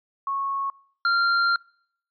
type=tone pair in turn; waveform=sine / square; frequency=1100 / 1385.9 Hz; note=C#6 / F6; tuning=-14 / -14 cents; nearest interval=major third; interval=400 cents; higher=second; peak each=-24 / -19 dBFS; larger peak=second; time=0.27-0.7 / 1.05-1.56 s; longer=second; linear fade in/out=2 ms; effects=noise-tail reverb RT60 0.6 s tail -25 dB re dry + resampled to 11025 Hz